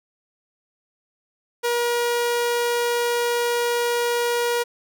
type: tone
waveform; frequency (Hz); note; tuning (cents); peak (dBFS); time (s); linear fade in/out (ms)
sawtooth; 477.5; A#4; +42; -16; 1.63-4.64; 20
effects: none